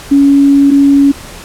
sine tone pair in turn, 280 / 280 Hz, C#4 / C#4, +18 / +18 cents, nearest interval unison, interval 0 cents, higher neither, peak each -3 dBFS, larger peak neither, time 0.11-0.71 / 0.71-1.12 s, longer first, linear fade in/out 10 ms, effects pink hiss -30 dBFS RMS until 1.44 s + low-pass 12000 Hz 12 dB/octave

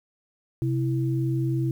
sine tone pair together, 130.7 / 329.3 Hz, C3 / E4, -1 / -2 cents, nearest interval octave + major third, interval 1599 cents, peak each -23 / -28 dBFS, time 0.62-1.71 s, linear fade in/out 0 ms, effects 9-bit

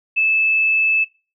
sine tone, 2619 Hz, E7, 12 cents flat, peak -13 dBFS, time 0.16-1.05 s, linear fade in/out 20 ms, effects noise-tail reverb RT60 0.3 s tail -17 dB re dry

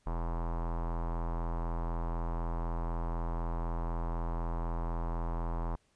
square tone with low-pass filter, 42 Hz, E1, 33 cents sharp, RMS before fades -34 dBFS, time 0.06-5.76 s, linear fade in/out 10 ms, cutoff 990 Hz, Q 3.6, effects pink hiss -72 dBFS RMS until 5.95 s + resampled to 22050 Hz

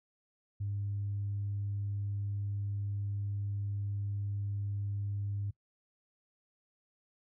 sine tone, 101.1 Hz, G#2, 46 cents flat, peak -32 dBFS, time 0.6-5.51 s, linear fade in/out 10 ms, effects noise-tail reverb RT60 0.1 s tail -21 dB re dry + tanh soft clip ceiling -28 dBFS

